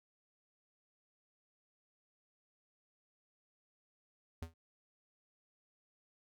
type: tone with exponential decay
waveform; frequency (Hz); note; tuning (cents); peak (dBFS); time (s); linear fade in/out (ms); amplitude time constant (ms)
square; 82.41; E2; 0; -38; 4.42-4.54; 5; 26
effects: none